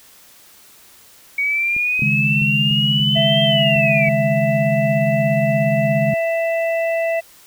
sine linear two-way sweep, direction up then down, 2241 to 3165 to 2253 Hz, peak -16 dBFS, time 1.38-4.09 s, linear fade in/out 5 ms, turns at 3.43 s
clicks, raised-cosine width 3 ms, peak -23 dBFS, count 8, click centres 1.765 / 1.994 / 2.418 / 2.711 / 3.001 / 3.172 / 3.761 / 4.084 s
sine chord, C# suspended second, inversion none, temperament equal, 138.59 / 155.56 / 207.7 Hz, C#3 / D#3 / G#3, 0 / 0 / 0 cents, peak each -20 / -23 / -21 dBFS, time 2.02-6.14 s, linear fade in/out 2 ms
harmonic tone, 663 Hz, E5, 10 cents sharp, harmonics 1 / 3 / 4, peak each -17 / -27 / -29 dBFS, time 3.15-7.21 s, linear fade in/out 20 ms
effects white hiss -47 dBFS RMS until 7.46 s

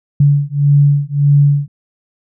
sine beating tone pair, 142.5 / 144.2 Hz, C#3 / D3, +48 / -31 cents, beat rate 1.7 Hz, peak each -11 dBFS, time 0.2-1.68 s, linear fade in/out 5 ms, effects none

